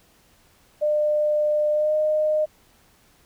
sine tone with pitch glide, 601 to 613.6 Hz, D5 to D#5, +40 to -24 cents, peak -18 dBFS, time 0.81-2.46 s, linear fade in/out 20 ms, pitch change +36 cents, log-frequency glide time 1.72-1.94 s, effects pink hiss -58 dBFS RMS until 3.25 s

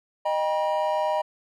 triangle tone cluster, 617 / 793 / 960 Hz, D#5 / G5 / B5, -15 / +20 / -49 cents, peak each -23 / -27 / -25 dBFS, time 0.25-1.22 s, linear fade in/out 10 ms, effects none

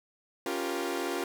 sawtooth chord, G half-diminished seventh, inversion second, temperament equal with one note detuned, 277.2 / 349.2 / 392 / 471.9 Hz, Db4 / F4 / G4 / Bb4, 0 / 0 / 0 / +21 cents, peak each -33 / -30 / -33 / -34 dBFS, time 0.46-1.24 s, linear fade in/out 2 ms, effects none

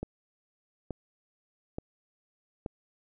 click train, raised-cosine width 2 ms, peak -21 dBFS, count 4, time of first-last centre 0.03-2.662 s, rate 1.14 Hz, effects none

